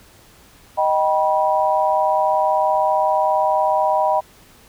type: chord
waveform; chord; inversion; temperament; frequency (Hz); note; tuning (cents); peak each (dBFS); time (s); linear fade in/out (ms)
sine; Eb augmented; none; just; 622.3 / 777.8 / 972.3; Eb5 / G5 / B5; 0 / -14 / -27; -19; 0.77-4.21; 20
effects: pink hiss -49 dBFS RMS until 4.68 s